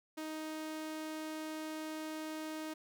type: tone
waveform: sawtooth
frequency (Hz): 312.4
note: D#4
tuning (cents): +7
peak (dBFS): -36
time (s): 0.17-2.74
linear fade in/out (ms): 10
effects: none